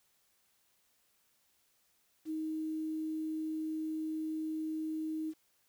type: tone with quantisation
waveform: sine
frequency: 314.5 Hz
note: D#4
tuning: 19 cents sharp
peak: -34 dBFS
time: 2.25-5.34 s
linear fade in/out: 50 ms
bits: 10
effects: white hiss -73 dBFS RMS until 5.68 s